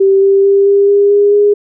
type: tone with pitch steps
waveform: sine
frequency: 389.2 / 392.8 / 396.5 / 400.1 / 403.9 / 407.6 / 411.4 Hz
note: G4 / G4 / G4 / G4 / G#4 / G#4 / G#4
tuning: -12 / +4 / +20 / +35 / -48 / -32 / -16 cents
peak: -5 dBFS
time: 0-1.54 s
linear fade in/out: 10 ms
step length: 220 ms
effects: none